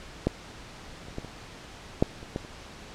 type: clicks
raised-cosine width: 2 ms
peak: -9 / -30 / -20 / -26 / -6 / -29 / -16 / -30 dBFS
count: 8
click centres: 0.27 / 1.084 / 1.184 / 1.247 / 2.025 / 2.229 / 2.361 / 2.449 s
effects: pink hiss -45 dBFS RMS until 2.94 s + low-pass 6000 Hz 12 dB/octave